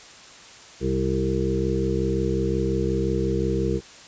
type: harmonic tone with a mistuned harmonic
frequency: 65.6 Hz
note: C2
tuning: 5 cents sharp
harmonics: 1 / 2 / 3 / 5 / 6 / 7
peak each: -28 / -28 / -28 / -28 / -28 / -28 dBFS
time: 0.8-3.81 s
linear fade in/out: 50 ms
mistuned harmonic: 5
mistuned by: +18 cents
effects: white hiss -45 dBFS RMS until 4.07 s + resampled to 16000 Hz